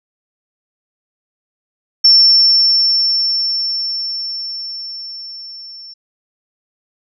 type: tone with level ramp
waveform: sine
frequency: 5410 Hz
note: E8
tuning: 44 cents sharp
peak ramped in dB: -4 to -32 dBFS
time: 2.04-5.94 s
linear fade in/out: 10 ms
effects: none

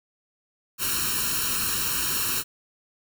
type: noise with comb filter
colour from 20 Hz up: white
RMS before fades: -26 dBFS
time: 0.78-2.44 s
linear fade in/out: 50 ms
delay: 0.72 ms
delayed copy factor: +1
effects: none

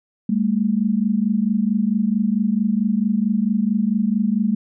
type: tone pair together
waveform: sine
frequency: 200.1 / 224.6 Hz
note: G3 / A3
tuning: +36 / +36 cents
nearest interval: major second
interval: 200 cents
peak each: -19 dBFS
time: 0.29-4.55 s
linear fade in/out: 5 ms
effects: none

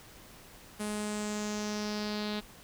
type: tone with low-pass filter sweep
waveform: sawtooth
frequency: 210 Hz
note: G#3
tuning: 19 cents sharp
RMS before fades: -35 dBFS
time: 0.79-2.41 s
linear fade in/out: 20 ms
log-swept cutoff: 10000 to 3900 Hz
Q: 3.9
effects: pink hiss -53 dBFS RMS until 2.63 s

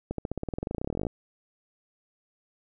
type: accelerating click train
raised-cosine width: 2 ms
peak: -17 dBFS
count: 26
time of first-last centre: 0.11-1.068 s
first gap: 73 ms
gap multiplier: 0.94
effects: none

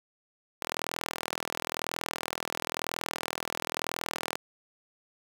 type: tone with high-pass filter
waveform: sawtooth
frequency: 40.99 Hz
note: E1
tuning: 9 cents flat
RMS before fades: -37 dBFS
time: 0.61-4.37 s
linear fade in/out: 0 ms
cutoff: 660 Hz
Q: 0.63
effects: 9-bit

